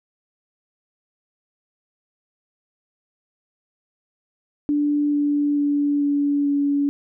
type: tone with pitch steps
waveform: sine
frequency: 292.6 / 290.6 / 288.6 / 286.6 / 284.6 Hz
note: D4 / D4 / D4 / D4 / C#4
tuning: -6 / -18 / -30 / -42 / +46 cents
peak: -17 dBFS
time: 4.69-6.89 s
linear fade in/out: 0 ms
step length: 440 ms
effects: none